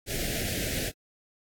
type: band-stop noise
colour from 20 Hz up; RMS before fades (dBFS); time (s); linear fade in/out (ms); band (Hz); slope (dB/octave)
pink; -31; 0.06-0.92; 50; 690 to 1600; 48
effects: AAC 64 kbps